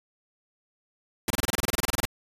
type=noise bursts; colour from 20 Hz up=pink; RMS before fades=-25 dBFS; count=16; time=1.28-2.053 s; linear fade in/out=2 ms; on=23 ms; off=27 ms; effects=resampled to 32000 Hz